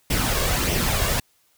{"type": "noise with flanger", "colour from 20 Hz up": "pink", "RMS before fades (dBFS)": -22, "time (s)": [0.1, 1.2], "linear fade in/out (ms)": 5, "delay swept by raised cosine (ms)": [0.35, 1.85], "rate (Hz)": 1.6, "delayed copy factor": 0.5, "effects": ["white hiss -63 dBFS RMS until 1.57 s"]}